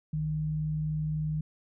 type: tone pair together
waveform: sine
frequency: 61.43 / 153.9 Hz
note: B1 / D#3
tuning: -9 / -19 cents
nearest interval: octave + major third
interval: 1590 cents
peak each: -40 / -28 dBFS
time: 0.13-1.41 s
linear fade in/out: 5 ms
effects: none